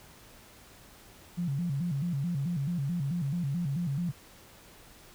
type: tone with vibrato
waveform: sine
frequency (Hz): 155.56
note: D#3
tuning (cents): 0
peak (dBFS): -28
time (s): 1.37-4.12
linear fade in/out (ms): 20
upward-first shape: square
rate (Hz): 4.6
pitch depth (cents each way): 200
effects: pink hiss -54 dBFS RMS until 5.14 s